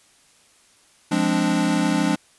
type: chord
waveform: square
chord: D half-diminished seventh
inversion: first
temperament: equal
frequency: 174.61 / 207.7 / 261.6 / 293.7 Hz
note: F3 / Ab3 / C4 / D4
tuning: 0 / 0 / 0 / 0 cents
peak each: -25 / -25 / -26 / -23 dBFS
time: 1.11-2.16 s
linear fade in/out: 10 ms
effects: white hiss -56 dBFS RMS until 2.38 s + resampled to 24000 Hz